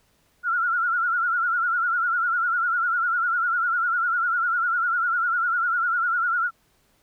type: tone with vibrato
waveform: sine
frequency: 1396.9 Hz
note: F6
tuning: in tune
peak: -20 dBFS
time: 0.43-6.51 s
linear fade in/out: 50 ms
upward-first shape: triangle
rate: 10 Hz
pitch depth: 110 cents each way
effects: pink hiss -64 dBFS RMS until 7.02 s